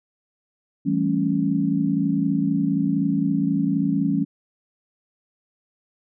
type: chord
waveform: sine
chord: A dominant seventh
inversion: second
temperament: equal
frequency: 164.81 / 196 / 220 / 277.2 Hz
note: E3 / G3 / A3 / C#4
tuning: 0 / 0 / 0 / 0 cents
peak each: -25 / -24 / -27 / -22 dBFS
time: 0.85-4.25 s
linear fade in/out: 20 ms
effects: none